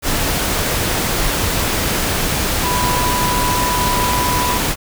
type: tone in noise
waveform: sine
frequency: 987.8 Hz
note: B5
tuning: in tune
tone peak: -18 dBFS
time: 2.62-4.6 s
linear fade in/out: 50 ms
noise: pink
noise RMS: -18 dBFS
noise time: 0.02-4.76 s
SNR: -3 dB
effects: none